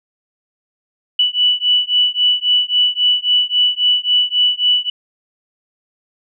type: beating tone pair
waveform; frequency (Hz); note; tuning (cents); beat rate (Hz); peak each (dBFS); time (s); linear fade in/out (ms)
sine; 2960 / 2963.7; F#7 / F#7; 0 / +2; 3.7; -15; 1.19-4.9; 5
effects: none